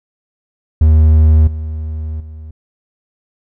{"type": "tone with level steps", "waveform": "triangle", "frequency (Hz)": 78, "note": "D#2", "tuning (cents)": 5, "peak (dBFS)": [-3, -17, -26], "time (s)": [0.81, 2.51], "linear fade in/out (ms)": 5, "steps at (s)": [1.47, 2.2], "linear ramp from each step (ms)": 5, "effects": []}